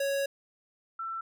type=tone pair in turn; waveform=square / sine; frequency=554.4 / 1339.3 Hz; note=C#5 / E6; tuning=0 / +27 cents; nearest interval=octave + minor third; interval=1527 cents; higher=second; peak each=-28 / -33 dBFS; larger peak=first; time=0-0.26 / 0.99-1.21 s; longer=first; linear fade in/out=5 ms; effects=none